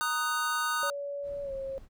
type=chord; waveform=square; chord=D# minor; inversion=second; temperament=just; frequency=933.4 / 1244.5 / 1493.4 Hz; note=A#5 / D#6 / F#6; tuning=+2 / 0 / +16 cents; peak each=-37 / -31 / -33 dBFS; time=0.01-0.9 s; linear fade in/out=0 ms
type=tone with pitch glide; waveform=sine; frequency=568 to 539.2 Hz; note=C#5 to C#5; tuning=+42 to -48 cents; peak=-33 dBFS; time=0.83-1.78 s; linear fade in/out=0 ms; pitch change=-90 cents; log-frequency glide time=1.43-1.53 s
type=noise; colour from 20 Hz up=brown; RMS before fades=-50 dBFS; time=1.22-1.89 s; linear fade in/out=50 ms
effects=none